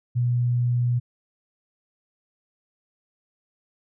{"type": "tone", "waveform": "sine", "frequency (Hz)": 121.8, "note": "B2", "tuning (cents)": -24, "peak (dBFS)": -19, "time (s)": [0.15, 1], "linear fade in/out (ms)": 20, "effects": []}